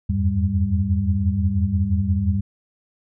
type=tone cluster; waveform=sine; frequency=83.1 / 89 / 99.9 / 197.5 Hz; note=E2 / F2 / G2 / G3; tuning=+15 / +33 / +33 / +13 cents; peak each=-23 dBFS; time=0.09-2.41 s; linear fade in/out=10 ms; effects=none